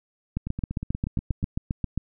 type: two click trains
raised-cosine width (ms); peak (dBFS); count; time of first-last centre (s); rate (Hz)
5; -13 / -18; 13 / 9; 0.37-1.976 / 0.47-1.429; 7.47 / 8.34
effects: none